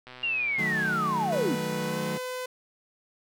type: click train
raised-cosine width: 0.3 ms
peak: -28 dBFS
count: 113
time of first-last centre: 0.07-0.959 s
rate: 126 Hz
type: linear sweep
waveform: sine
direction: down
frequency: 2821 to 210 Hz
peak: -25 dBFS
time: 0.23-1.55 s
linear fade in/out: 5 ms
type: chord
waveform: 35% pulse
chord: D# diminished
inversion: none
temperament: equal with one note detuned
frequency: 155.56 / 185 / 218.1 Hz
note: D#3 / F#3 / A3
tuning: 0 / 0 / -15 cents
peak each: -33 dBFS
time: 0.58-2.18 s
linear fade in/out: 10 ms
type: tone with pitch glide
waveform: sawtooth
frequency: 493.9 to 506 Hz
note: B4 to B4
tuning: 0 to +42 cents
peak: -28 dBFS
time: 1.32-2.46 s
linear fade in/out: 5 ms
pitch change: +42 cents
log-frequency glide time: 1.83-1.99 s
effects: none